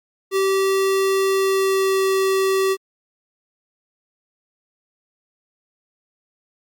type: tone with pitch glide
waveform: square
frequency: 386.9 to 384.4 Hz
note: G4 to G4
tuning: -23 to -34 cents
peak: -17 dBFS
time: 0.31-2.77 s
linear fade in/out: 50 ms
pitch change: -11 cents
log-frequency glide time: 1.31-2.07 s
effects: Opus 48 kbps